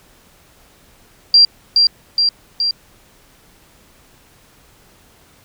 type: tone with echo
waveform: sine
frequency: 4744 Hz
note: D8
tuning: 17 cents sharp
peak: -5 dBFS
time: 1.34-1.45 s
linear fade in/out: 2 ms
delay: 420 ms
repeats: 3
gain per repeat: -3 dB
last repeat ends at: 2.71 s
effects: pink hiss -50 dBFS RMS until 5.44 s